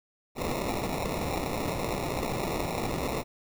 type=noise with sample-and-hold; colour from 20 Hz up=violet; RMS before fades=-31 dBFS; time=0.35-3.24 s; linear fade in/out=50 ms; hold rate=1575 Hz; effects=none